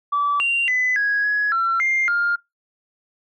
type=tone with pitch steps; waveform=sine; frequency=1154 / 2769 / 2007 / 1658 / 1678 / 1353 / 2108 / 1406 Hz; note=D6 / F7 / B6 / G#6 / G#6 / E6 / C7 / F6; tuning=-31 / -15 / +27 / -3 / +17 / +45 / +12 / +11 cents; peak=-16 dBFS; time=0.12-2.36 s; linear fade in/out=10 ms; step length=280 ms; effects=noise-tail reverb RT60 0.2 s tail -25 dB re dry + tanh soft clip ceiling -13 dBFS